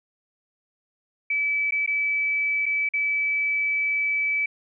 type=tone with dropouts; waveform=sine; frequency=2301 Hz; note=D7; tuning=36 cents flat; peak=-21 dBFS; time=1.3-4.46 s; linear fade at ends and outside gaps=5 ms; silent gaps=1.709-1.721 / 1.863-1.875 / 2.658-2.662 / 2.89-2.936 s; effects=none